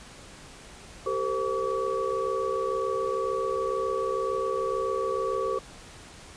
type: tone cluster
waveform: sine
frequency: 391.1 / 453.1 / 520 / 1140 Hz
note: G4 / A#4 / C5 / C#6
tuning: -4 / -49 / -11 / +48 cents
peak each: -31 dBFS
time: 1.06-5.59 s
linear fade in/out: 5 ms
effects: pink hiss -47 dBFS RMS until 6.36 s + resampled to 22050 Hz